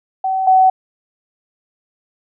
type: tone pair in turn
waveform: sine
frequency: 761 / 753.6 Hz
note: F#5 / F#5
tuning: +48 / +32 cents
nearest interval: unison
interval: 16 cents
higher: first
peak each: -15 / -7 dBFS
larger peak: second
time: 0.24-0.47 / 0.47-0.7 s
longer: neither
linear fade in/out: 5 ms
effects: none